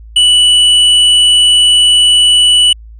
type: tone with hard clipping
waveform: triangle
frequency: 2960 Hz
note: F#7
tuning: in tune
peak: -6 dBFS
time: 0.16-2.73 s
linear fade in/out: 5 ms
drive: 11 dB
effects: added 55 Hz sine -30 dBFS peak until 2.99 s + resampled to 22050 Hz